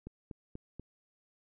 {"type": "click train", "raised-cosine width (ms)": 3, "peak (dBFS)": -30, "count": 4, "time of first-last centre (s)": [0.07, 0.796], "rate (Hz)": 4.13, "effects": []}